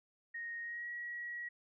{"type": "tone with pitch glide", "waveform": "sine", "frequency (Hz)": [1864.7, 1913.8], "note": ["A#6", "A#6"], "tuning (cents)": [0, 45], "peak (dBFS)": -40, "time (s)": [0.34, 1.49], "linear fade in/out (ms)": 10, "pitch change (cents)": 45, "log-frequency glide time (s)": [0.62, 0.89], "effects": []}